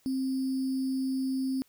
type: tone with sample-and-hold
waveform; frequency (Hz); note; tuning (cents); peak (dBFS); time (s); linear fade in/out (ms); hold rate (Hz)
sine; 263.7; C4; +14; -27; 0.06-1.62; 0; 4900
effects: white hiss -66 dBFS RMS until 1.68 s